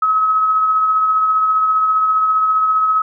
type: tone with tremolo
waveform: sine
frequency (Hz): 1281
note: E6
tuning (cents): -50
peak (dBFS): -10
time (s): 0.02-3.02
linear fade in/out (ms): 5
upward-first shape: triangle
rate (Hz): 15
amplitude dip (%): 35
effects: none